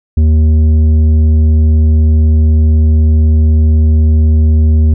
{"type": "tone with tanh clipping", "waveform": "sine", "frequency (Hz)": 78, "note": "D#2", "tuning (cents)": 5, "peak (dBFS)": -6, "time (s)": [0.17, 4.94], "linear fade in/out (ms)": 5, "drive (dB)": 8, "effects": []}